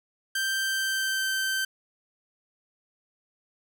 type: tone with pitch glide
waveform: sawtooth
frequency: 1568 to 1551.8 Hz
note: G6 to G6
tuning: 0 to -18 cents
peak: -22 dBFS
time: 0.35-1.65 s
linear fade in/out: 5 ms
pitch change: -18 cents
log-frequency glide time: 0.54-1.28 s
effects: none